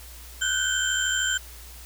sine tone cluster, 1482 / 1555 / 3121 / 7290 Hz, F#6 / G6 / G7 / A#8, +2 / -14 / -8 / -40 cents, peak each -28 dBFS, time 0.41-1.38 s, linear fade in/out 10 ms, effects added 60 Hz sine -43 dBFS peak until 1.85 s + white hiss -46 dBFS RMS until 1.85 s

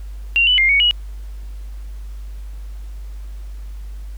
sine tone with pitch steps, 2764 / 2981 / 2114 / 2232 / 2909 Hz, F7 / F#7 / C7 / C#7 / F#7, -19 / +12 / +17 / +11 / -30 cents, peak -11 dBFS, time 0.36-0.91 s, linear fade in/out 0 ms, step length 110 ms, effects added 50 Hz sine -28 dBFS peak until 4.17 s + pink hiss -52 dBFS RMS until 4.17 s

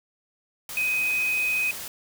sine tone in noise, 2511 Hz, D#7, 15 cents sharp, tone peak -22 dBFS, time 0.77-1.71 s, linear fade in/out 2 ms, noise white, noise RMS -36 dBFS, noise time 0.69-1.88 s, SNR +11 dB, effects none

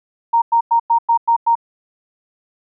sine tone bursts, 929 Hz, A#5, 6 cents flat, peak -10 dBFS, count 7, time 0.33-1.554 s, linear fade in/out 10 ms, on 90 ms, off 99 ms, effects none

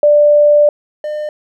sine / triangle tone pair in turn, 590 / 603.1 Hz, D5 / D5, +8 / +46 cents, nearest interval unison, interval 38 cents, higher second, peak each -5 / -16 dBFS, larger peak first, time 0.03-0.69 / 1.04-1.29 s, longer first, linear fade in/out 2 ms, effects none

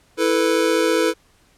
square chord, E suspended fourth, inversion none, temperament just, 329.6 / 439.5 / 494.4 Hz, E4 / A4 / B4, 0 / -2 / +2 cents, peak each -21 dBFS, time 0.17-1.14 s, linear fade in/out 50 ms, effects pink hiss -57 dBFS RMS until 1.57 s + low-pass 11000 Hz 12 dB/octave

